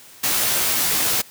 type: noise with comb filter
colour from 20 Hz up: white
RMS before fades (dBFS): -20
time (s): 0.23-1.22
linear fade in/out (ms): 10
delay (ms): 16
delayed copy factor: +0.55
effects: white hiss -45 dBFS RMS until 1.3 s + high-pass 60 Hz 12 dB/octave